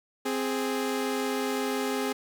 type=tone pair together; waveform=sawtooth; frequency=261.6 / 415.3 Hz; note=C4 / G#4; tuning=0 / 0 cents; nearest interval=minor sixth; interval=800 cents; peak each=-26 dBFS; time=0.25-2.13 s; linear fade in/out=10 ms; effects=none